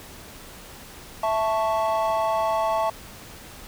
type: chord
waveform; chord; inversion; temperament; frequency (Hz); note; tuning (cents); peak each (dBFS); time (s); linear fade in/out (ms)
triangle; A major; second; equal; 659.3 / 880 / 1108.7; E5 / A5 / C#6; 0 / 0 / 0; -22 / -23 / -26; 1.23-2.9; 5
effects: pink hiss -43 dBFS RMS until 3.67 s